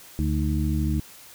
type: harmonic tone with a mistuned harmonic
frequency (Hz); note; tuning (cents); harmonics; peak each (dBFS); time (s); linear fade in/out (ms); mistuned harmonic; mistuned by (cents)
73.42; D2; 0; 1 / 2 / 3 / 4; -24 / -27 / -29 / -30; 0.19-1; 0; 4; +100
effects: white hiss -47 dBFS RMS until 1.34 s